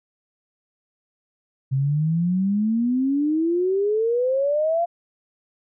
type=exponential sweep; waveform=sine; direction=up; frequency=130.8 to 698.5 Hz; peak=-18 dBFS; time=1.71-4.86 s; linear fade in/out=20 ms; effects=none